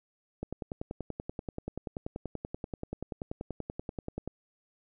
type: click train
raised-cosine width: 2 ms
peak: -22 dBFS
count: 41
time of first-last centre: 0.43-4.276 s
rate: 10.4 Hz
effects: none